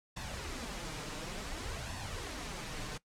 pink noise with flanger, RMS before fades -41 dBFS, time 0.16-2.98 s, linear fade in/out 10 ms, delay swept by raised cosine 1.1 to 6.7 ms, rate 0.56 Hz, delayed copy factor +0.55, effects noise-tail reverb RT60 0.1 s tail -19 dB re dry + low-pass 8000 Hz 12 dB/octave

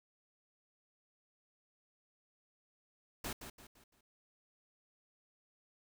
pink noise with echo, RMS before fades -41 dBFS, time 3.24-3.33 s, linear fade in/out 5 ms, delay 170 ms, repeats 4, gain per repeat -8 dB, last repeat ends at 4.01 s, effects none

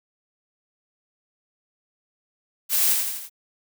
blue noise with echo, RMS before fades -21 dBFS, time 2.69-2.97 s, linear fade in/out 50 ms, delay 82 ms, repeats 4, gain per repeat -4 dB, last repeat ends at 3.298 s, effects none

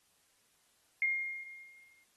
sine tone with exponential decay, 2129 Hz, C7, 30 cents sharp, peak -26 dBFS, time 1.02-2.04 s, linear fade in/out 1 ms, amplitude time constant 220 ms, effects white hiss -71 dBFS RMS until 2.16 s + AAC 32 kbps

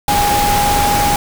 sine tone in noise, 821 Hz, G#5, 20 cents flat, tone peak -13 dBFS, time 0.08-1.16 s, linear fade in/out 2 ms, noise pink, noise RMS -17 dBFS, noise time 0.08-1.16 s, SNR +1 dB, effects none

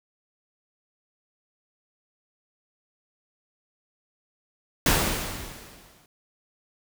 pink noise with exponential decay, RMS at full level -19 dBFS, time 4.86-6.06 s, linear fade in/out 2 ms, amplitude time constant 260 ms, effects none

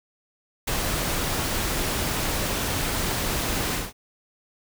pink noise with ADSR envelope, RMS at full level -23 dBFS, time 0.67-3.93 s, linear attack 11 ms, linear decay 6 ms, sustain -3 dB, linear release 180 ms, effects none

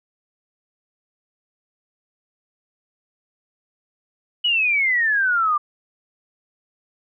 sine exponential sweep, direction down, 2971 to 1174.7 Hz, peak -16 dBFS, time 4.44-5.58 s, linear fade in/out 10 ms, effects none

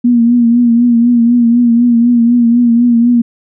sine tone with vibrato, 237.3 Hz, A#3, 31 cents sharp, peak -5 dBFS, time 0.04-3.22 s, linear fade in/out 10 ms, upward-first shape triangle, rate 4 Hz, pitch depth 57 cents each way, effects none

